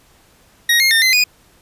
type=tone with pitch steps; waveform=25% pulse; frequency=1882 / 2136 / 1814 / 2054 / 2473 Hz; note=A#6 / C7 / A#6 / C7 / D#7; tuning=+16 / +35 / -48 / -33 / -11 cents; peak=-7 dBFS; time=0.69-1.24 s; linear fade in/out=5 ms; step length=110 ms; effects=pink hiss -52 dBFS RMS until 1.61 s + resampled to 32000 Hz